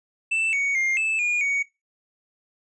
triangle tone with pitch steps, 2656 / 2234 / 2117 / 2626 / 2434 / 2239 Hz, E7 / C#7 / C7 / E7 / D#7 / C#7, +12 / +13 / +20 / -7 / -39 / +17 cents, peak -19 dBFS, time 0.31-1.63 s, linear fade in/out 10 ms, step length 220 ms, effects noise-tail reverb RT60 0.2 s tail -17 dB re dry + resampled to 22050 Hz

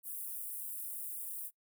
white high-pass noise, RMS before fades -42 dBFS, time 0.03-1.51 s, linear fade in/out 50 ms, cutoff 9000 Hz, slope 48 dB/octave, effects noise-tail reverb RT60 0.1 s tail -21 dB re dry

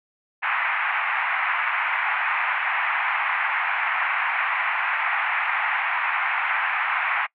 white band-pass noise, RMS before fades -24 dBFS, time 0.42-7.27 s, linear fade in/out 20 ms, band 780 to 2400 Hz, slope 48 dB/octave, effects noise-tail reverb RT60 0.1 s tail -24 dB re dry

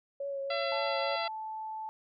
sine tone with vibrato, 554.4 Hz, C#5, in tune, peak -33 dBFS, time 0.2-1.16 s, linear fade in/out 5 ms, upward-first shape triangle, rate 3.5 Hz, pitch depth 25 cents each way
harmonic tone, 674 Hz, E5, 38 cents sharp, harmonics 1 / 2 / 3 / 4 / 5 / 6 / 7, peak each -35 / -38 / -40 / -41 / -42 / -43 / -43 dBFS, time 0.5-1.28 s, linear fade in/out 5 ms
sine tone, 874 Hz, A5, 12 cents flat, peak -36 dBFS, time 0.72-1.89 s, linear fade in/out 0 ms
effects none

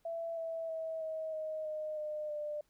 sine tone with pitch steps, 666 / 655.7 / 645.5 / 635.6 / 625.7 / 616 / 606.5 / 597.1 Hz, E5 / E5 / E5 / D#5 / D#5 / D#5 / D#5 / D5, +18 / -9 / -37 / +37 / +10 / -17 / -44 / +29 cents, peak -36 dBFS, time 0.05-2.61 s, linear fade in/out 5 ms, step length 320 ms, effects pink hiss -75 dBFS RMS until 2.69 s

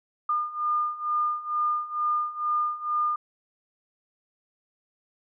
sine beating tone pair, 1210 / 1212.2 Hz, D#6 / D#6, -49 / -46 cents, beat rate 2.2 Hz, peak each -29 / -26 dBFS, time 0.29-3.16 s, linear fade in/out 5 ms, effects none

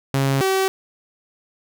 sawtooth tone pair in turn, 136.4 / 382.8 Hz, C#3 / G4, -28 / -41 cents, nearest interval octave + tritone, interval 1787 cents, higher second, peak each -13 dBFS, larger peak neither, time 0.14-0.41 / 0.41-0.68 s, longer neither, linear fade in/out 0 ms, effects none

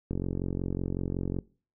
click train, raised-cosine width 3 ms, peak -18 dBFS, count 59, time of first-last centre 0.11-1.388 s, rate 45.4 Hz, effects noise-tail reverb RT60 0.4 s tail -22 dB re dry

